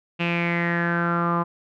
sawtooth tone with low-pass filter sweep, 171.2 Hz, F3, 34 cents flat, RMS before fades -23 dBFS, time 0.19-1.44 s, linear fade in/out 20 ms, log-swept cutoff 2700 to 1100 Hz, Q 7.2, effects none

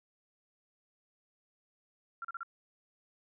sine tone bursts, 1371 Hz, F6, 32 cents flat, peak -37 dBFS, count 4, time 2.22-2.432 s, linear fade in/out 2 ms, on 26 ms, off 36 ms, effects none

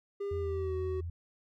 triangle tone with pitch glide, 401.3 to 374.4 Hz, G4 to F#4, +41 to +20 cents, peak -31 dBFS, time 0.2-1.01 s, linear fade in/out 10 ms, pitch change -121 cents, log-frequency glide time 0.39-0.76 s
sine tone with vibrato, 83.6 Hz, E2, 25 cents sharp, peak -35 dBFS, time 0.31-1.1 s, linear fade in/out 5 ms, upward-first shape sine, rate 4.2 Hz, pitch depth 36 cents each way
effects none

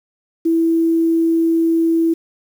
sine tone with quantisation, 329.6 Hz, E4, in tune, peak -12 dBFS, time 0.45-2.14 s, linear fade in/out 10 ms, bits 7, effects none

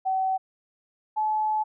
sine tone pair in turn, 760 / 860.5 Hz, F#5 / A5, +46 / -39 cents, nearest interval major second, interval 215 cents, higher second, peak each -22 dBFS, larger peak neither, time 0.05-0.38 / 1.16-1.64 s, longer second, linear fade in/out 20 ms, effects none

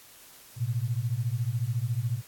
sine beating tone pair, 111.8 / 125.8 Hz, A2 / B2, +28 / +32 cents, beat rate 14 Hz, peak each -29 dBFS, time 0.56-2.22 s, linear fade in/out 50 ms, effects white hiss -52 dBFS RMS until 2.27 s + AAC 64 kbps

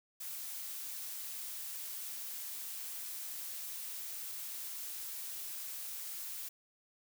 blue noise, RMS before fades -43 dBFS, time 0.2-6.49 s, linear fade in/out 10 ms, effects none

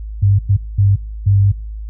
sine tone bursts at uneven times, 99.7 Hz, G2, 30 cents sharp, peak -8 dBFS, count 4, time 0.22-0.39 / 0.49-0.57 / 0.78-0.96 / 1.26-1.52 s, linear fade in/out 10 ms, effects noise-tail reverb RT60 0.4 s tail -25 dB re dry + added 53 Hz sine -24 dBFS peak until 1.89 s

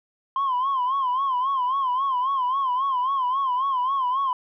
sine tone with vibrato, 1045 Hz, C6, 2 cents flat, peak -19 dBFS, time 0.36-4.33 s, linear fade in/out 2 ms, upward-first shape sine, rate 3.7 Hz, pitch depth 110 cents each way, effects tanh soft clip ceiling -18 dBFS

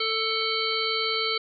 harmonic tone with a mistuned harmonic, 445.2 Hz, A4, 20 cents sharp, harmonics 1 / 3 / 5 / 7 / 9 / 10, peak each -31 / -31 / -31 / -31 / -31 / -31 dBFS, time 0-1.38 s, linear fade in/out 5 ms, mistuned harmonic 3, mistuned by -16 cents, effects none

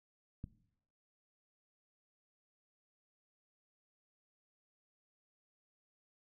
click, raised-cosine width 5 ms, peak -30 dBFS, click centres 0.441 s, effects noise-tail reverb RT60 0.7 s tail -17 dB re dry

